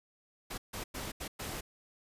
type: noise bursts at uneven times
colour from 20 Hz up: pink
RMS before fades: -40 dBFS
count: 5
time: 0.5-0.58 / 0.73-0.84 / 0.94-1.12 / 1.2-1.28 / 1.39-1.61 s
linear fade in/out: 10 ms
effects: resampled to 32000 Hz